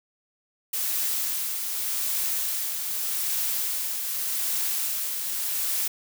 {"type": "noise with tremolo", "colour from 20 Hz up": "blue", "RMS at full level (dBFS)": -26, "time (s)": [0.73, 5.88], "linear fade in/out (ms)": 5, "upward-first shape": "triangle", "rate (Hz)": 0.84, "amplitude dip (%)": 40, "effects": []}